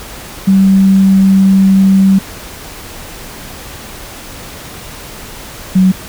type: tone pair in turn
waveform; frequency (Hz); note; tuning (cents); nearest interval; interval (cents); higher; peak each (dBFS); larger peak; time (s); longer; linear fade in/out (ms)
sine; 192.9 / 187.08; G3 / F#3; -28 / +19; minor second; 53; first; -4; neither; 0.47-2.19 / 5.75-5.92; first; 10
effects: pink hiss -29 dBFS RMS until 6.08 s